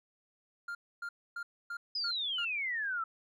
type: tone bursts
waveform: triangle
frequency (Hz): 1400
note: F6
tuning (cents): +4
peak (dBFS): -35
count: 6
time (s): 0.68-2.45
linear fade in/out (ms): 5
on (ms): 70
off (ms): 270
type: exponential sweep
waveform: sine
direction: down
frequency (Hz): 5080 to 1300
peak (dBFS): -32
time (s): 1.95-3.04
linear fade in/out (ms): 5
effects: none